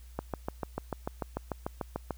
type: click train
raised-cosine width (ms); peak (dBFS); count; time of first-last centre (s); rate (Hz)
1; -18; 14; 0.19-2.107; 6.78
effects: added 60 Hz sine -47 dBFS peak until 2.17 s + white hiss -62 dBFS RMS until 2.17 s